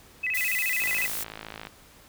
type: tone with vibrato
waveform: sine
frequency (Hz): 2271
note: C#7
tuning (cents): +41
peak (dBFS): -25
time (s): 0.23-1.07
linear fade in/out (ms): 10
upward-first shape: square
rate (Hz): 14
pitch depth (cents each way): 220
type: noise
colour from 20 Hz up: blue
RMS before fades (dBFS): -32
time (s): 0.34-1.24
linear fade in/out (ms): 10
type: click train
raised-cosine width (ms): 0.3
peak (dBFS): -21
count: 47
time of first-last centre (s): 0.82-1.67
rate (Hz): 54.1
effects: pink hiss -53 dBFS RMS until 2.08 s